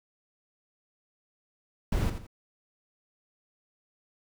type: noise with echo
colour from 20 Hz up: brown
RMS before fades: -27 dBFS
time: 1.92-2.1 s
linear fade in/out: 5 ms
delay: 84 ms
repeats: 2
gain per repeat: -9 dB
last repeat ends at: 2.268 s
effects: none